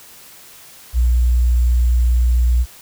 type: tone with sample-and-hold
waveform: sine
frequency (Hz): 60.4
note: B1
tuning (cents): -38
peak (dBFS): -11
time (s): 0.93-2.66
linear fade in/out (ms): 50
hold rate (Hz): 7350
effects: white hiss -42 dBFS RMS until 2.81 s